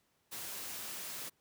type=noise; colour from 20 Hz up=white; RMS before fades=-43 dBFS; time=0.31-1.3 s; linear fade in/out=20 ms; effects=pink hiss -75 dBFS RMS until 1.4 s + high-pass 80 Hz 12 dB/octave